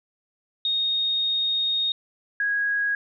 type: tone pair in turn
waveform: sine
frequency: 3716 / 1651.7 Hz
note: A#7 / G#6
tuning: -6 / -10 cents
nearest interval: octave + major second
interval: 1404 cents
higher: first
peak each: -21 dBFS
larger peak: neither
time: 0.65-1.92 / 2.4-2.95 s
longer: first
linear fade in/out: 2 ms
effects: none